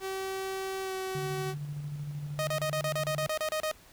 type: tone with pitch glide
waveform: sawtooth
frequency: 383.2 to 378.4 Hz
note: G4 to F#4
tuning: -39 to +39 cents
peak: -29 dBFS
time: 0-1.55 s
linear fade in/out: 50 ms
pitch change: -22 cents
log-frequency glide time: 0.82-0.93 s
type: tone with tremolo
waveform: sine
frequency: 146.3 Hz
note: D3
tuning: 6 cents flat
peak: -33 dBFS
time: 1.15-3.27 s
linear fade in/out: 2 ms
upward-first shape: square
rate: 13 Hz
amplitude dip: 35%
type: tone bursts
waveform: sawtooth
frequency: 622.3 Hz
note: D#5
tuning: in tune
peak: -25 dBFS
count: 12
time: 2.39-3.714 s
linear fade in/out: 0 ms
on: 81 ms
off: 32 ms
effects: pink hiss -56 dBFS RMS until 3.92 s